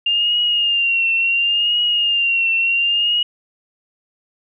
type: tone with vibrato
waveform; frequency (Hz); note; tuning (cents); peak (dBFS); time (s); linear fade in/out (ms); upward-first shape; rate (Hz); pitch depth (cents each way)
sine; 2797; F7; +2; -14; 0.06-3.23; 5; triangle; 0.71; 66
effects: none